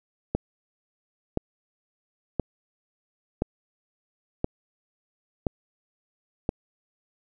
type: click train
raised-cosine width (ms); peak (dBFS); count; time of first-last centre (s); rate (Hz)
2; -10; 7; 0.35-6.491; 0.977
effects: none